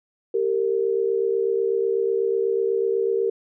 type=tone pair together; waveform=sine; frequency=392 / 460.1 Hz; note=G4 / A#4; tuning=0 / -23 cents; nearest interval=minor third; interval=277 cents; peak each=-22 dBFS; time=0.34-3.3 s; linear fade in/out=5 ms; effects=none